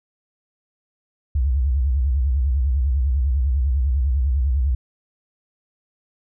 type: tone with vibrato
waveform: sine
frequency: 66.1 Hz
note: C2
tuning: 18 cents sharp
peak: -16 dBFS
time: 1.35-4.75 s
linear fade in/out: 5 ms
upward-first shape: sine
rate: 10 Hz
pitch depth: 200 cents each way
effects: none